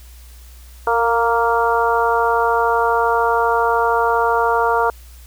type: harmonic tone with a mistuned harmonic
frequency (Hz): 232.8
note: A#3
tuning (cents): -2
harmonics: 2 / 3 / 4 / 5 / 6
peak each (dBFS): -19 / -21 / -18 / -22 / -22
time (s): 0.87-4.9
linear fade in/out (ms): 2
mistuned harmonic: 2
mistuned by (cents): -17
effects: added 60 Hz sine -38 dBFS peak until 5.26 s + white hiss -48 dBFS RMS until 5.26 s